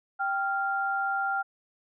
sine tone pair together, 784 / 1392.3 Hz, G5 / F6, 0 / -6 cents, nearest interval minor seventh, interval 994 cents, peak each -29 / -28 dBFS, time 0.19-1.43 s, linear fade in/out 20 ms, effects none

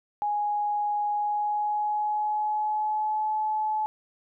sine tone with pitch glide, 830.6 to 859.9 Hz, G#5 to A5, 0 to -40 cents, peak -24 dBFS, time 0.22-3.86 s, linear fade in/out 0 ms, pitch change +60 cents, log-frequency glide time 1.12-3.33 s, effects none

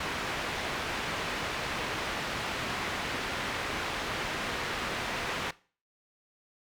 white low-pass noise, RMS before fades -34 dBFS, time 0-5.51 s, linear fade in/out 5 ms, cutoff 2400 Hz, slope 12 dB/octave, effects noise-tail reverb RT60 0.4 s tail -20 dB re dry

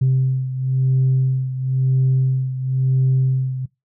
sine beating tone pair, 130.81 / 131.79 Hz, C3 / C3, 0 / +13 cents, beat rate 0.98 Hz, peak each -15 / -20 dBFS, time 0.01-3.66 s, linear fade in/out 10 ms, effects noise-tail reverb RT60 0.2 s tail -22 dB re dry + tanh soft clip ceiling -10 dBFS

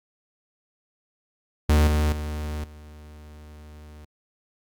45% pulse tone with level steps, 75.6 Hz, D#2, 49 cents flat, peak -15 / -19 / -28 / -42 dBFS, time 1.69-4.05 s, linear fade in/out 5 ms, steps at 1.87 / 2.12 / 2.64 s, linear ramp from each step 2 ms, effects Opus 48 kbps

